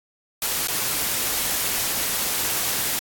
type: noise with dropouts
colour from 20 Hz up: white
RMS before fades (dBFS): -24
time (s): 0.42-2.99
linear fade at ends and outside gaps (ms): 1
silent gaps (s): 0.673-0.683
effects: AAC 64 kbps